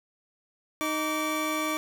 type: tone pair together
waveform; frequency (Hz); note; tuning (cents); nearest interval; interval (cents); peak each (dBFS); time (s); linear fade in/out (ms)
25% pulse; 310.1 / 1158; D#4 / D6; -6 / -25; octave + major seventh; 2281; -26; 0.81-1.77; 0
effects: none